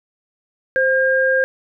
sine tone pair together, 523.3 / 1611.3 Hz, C5 / G6, 0 / +47 cents, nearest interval octave + perfect fifth, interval 1947 cents, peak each -16 / -16 dBFS, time 0.76-1.44 s, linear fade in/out 0 ms, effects none

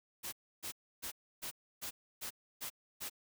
white noise bursts, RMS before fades -42 dBFS, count 8, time 0.23-3.098 s, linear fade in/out 20 ms, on 96 ms, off 300 ms, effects none

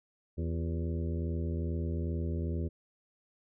harmonic tone with a mistuned harmonic, 82.41 Hz, E2, in tune, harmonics 1 / 2 / 3 / 4 / 5 / 6 / 7, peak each -32 / -38 / -41 / -42 / -45 / -49 / -51 dBFS, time 0.37-2.69 s, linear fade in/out 20 ms, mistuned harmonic 4, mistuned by +73 cents, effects none

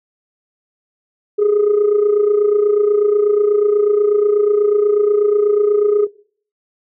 sine tone with amplitude modulation, 415.3 Hz, G#4, in tune, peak -6 dBFS, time 1.38-6.07 s, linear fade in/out 20 ms, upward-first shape sine, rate 28.2 Hz, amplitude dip 70%, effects noise-tail reverb RT60 0.5 s tail -21 dB re dry + tanh soft clip ceiling -7 dBFS

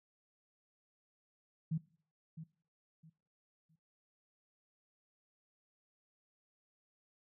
sine tone with echo, 160 Hz, D#3, 49 cents sharp, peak -32 dBFS, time 1.71-1.78 s, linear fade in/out 10 ms, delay 660 ms, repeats 3, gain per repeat -12 dB, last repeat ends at 3.76 s, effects noise-tail reverb RT60 0.5 s tail -20 dB re dry

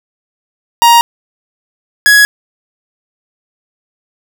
45% pulse tone pair in turn, 940 / 1673.5 Hz, A#5 / G#6, +14 / +13 cents, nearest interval minor seventh, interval 999 cents, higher second, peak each -3 dBFS, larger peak neither, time 0.82-1.01 / 2.06-2.25 s, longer neither, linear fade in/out 0 ms, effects none

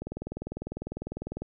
click train, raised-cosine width 2 ms, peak -21 dBFS, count 29, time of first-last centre 0.02-1.42 s, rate 20 Hz, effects none

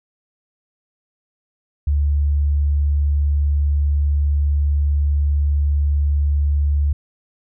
sine tone, 72.4 Hz, D2, 24 cents flat, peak -14 dBFS, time 1.87-6.93 s, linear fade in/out 5 ms, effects none

